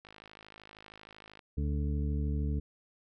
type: click train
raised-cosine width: 0.3 ms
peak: -34 dBFS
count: 72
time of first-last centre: 0.05-1.392 s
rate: 52.9 Hz
type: harmonic tone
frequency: 73 Hz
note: D2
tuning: 10 cents flat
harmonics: 1 / 2 / 3 / 4 / 6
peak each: -30 / -36 / -40 / -42 / -46 dBFS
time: 1.57-2.6 s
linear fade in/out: 10 ms
effects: none